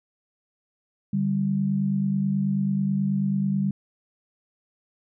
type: tone pair together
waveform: sine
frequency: 146.75 / 196 Hz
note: D3 / G3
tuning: -1 / 0 cents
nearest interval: perfect fourth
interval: 501 cents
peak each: -27 / -22 dBFS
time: 1.13-3.71 s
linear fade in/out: 5 ms
effects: none